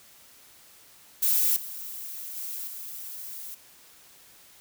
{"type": "noise with level steps", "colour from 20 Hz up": "violet", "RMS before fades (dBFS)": [-23, -38, -35, -39], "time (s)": [1.22, 3.55], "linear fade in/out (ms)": 10, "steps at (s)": [1.56, 2.36, 2.67], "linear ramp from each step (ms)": 5, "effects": ["white hiss -54 dBFS RMS until 4.6 s"]}